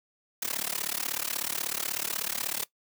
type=noise with amplitude modulation; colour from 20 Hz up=white; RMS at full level=-28 dBFS; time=0.42-2.64 s; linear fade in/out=5 ms; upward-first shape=sine; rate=36.3 Hz; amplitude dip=100%; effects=noise-tail reverb RT60 0.1 s tail -19 dB re dry + high-pass 150 Hz 12 dB/octave